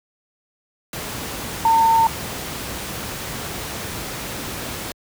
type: tone in noise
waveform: sine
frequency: 906 Hz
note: A#5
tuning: 50 cents flat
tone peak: -12 dBFS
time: 1.65-2.07 s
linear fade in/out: 2 ms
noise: pink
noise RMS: -29 dBFS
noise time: 0.93-4.92 s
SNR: +14 dB
effects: high-pass 60 Hz 12 dB/octave